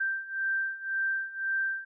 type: beating tone pair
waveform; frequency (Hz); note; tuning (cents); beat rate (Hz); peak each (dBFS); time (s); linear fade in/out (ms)
sine; 1568 / 1569.9; G6 / G6; 0 / +2; 1.9; -33 / -30; 0-1.85; 10
effects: none